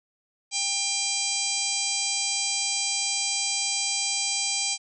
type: harmonic tone with a mistuned harmonic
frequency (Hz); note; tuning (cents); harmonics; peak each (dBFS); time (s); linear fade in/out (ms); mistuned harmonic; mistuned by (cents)
797; G5; +28; 1 / 3 / 4 / 5 / 6 / 7 / 8 / 9 / 10; -39 / -33 / -35 / -35 / -31 / -33 / -33 / -35 / -31; 0.51-4.78; 50; 7; +19
effects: none